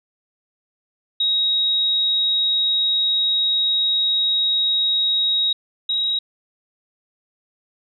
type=tone pair in turn; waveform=sine; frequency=3793 / 3817 Hz; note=A#7 / A#7; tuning=+29 / +40 cents; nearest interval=unison; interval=11 cents; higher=second; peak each=-16 / -18 dBFS; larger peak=first; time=1.2-5.53 / 5.89-6.19 s; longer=first; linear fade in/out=5 ms; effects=none